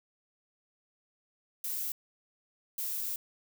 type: noise bursts at uneven times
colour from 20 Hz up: violet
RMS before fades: -35 dBFS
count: 2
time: 1.64-1.92 / 2.78-3.16 s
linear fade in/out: 2 ms
effects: none